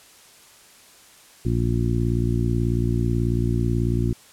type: harmonic tone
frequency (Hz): 58.27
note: A#1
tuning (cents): 0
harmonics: 1 / 2 / 3 / 4 / 5 / 6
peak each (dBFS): -25 / -22 / -29 / -28 / -31 / -29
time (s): 1.45-4.13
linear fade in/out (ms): 5
effects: white hiss -50 dBFS RMS until 4.32 s + low-pass 11000 Hz 12 dB/octave